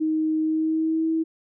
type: tone with pitch glide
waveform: sine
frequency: 313.7 to 322.7 Hz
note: D#4 to E4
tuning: +14 to -37 cents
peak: -20 dBFS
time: 0-1.24 s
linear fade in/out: 20 ms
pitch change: +49 cents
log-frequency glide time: 0.41-1.09 s
effects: none